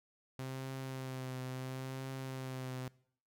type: tone with vibrato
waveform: sawtooth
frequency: 130.8 Hz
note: C3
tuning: in tune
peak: -36 dBFS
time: 0.39-2.88 s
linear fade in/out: 0 ms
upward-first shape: triangle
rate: 0.73 Hz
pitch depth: 32 cents each way
effects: noise-tail reverb RT60 0.6 s tail -21 dB re dry